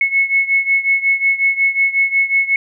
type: beating tone pair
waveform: sine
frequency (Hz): 2192 / 2197.5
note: C#7 / C#7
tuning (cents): -20 / -16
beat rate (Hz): 5.5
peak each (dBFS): -14 / -17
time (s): 0.01-2.56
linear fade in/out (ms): 2
effects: none